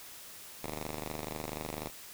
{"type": "ring-modulated tone", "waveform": "5% pulse", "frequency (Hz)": 76.5, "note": "D#2", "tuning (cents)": -29, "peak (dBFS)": -24, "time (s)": [0.63, 1.9], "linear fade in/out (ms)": 10, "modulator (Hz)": 50.2, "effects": ["white hiss -49 dBFS RMS until 2.13 s"]}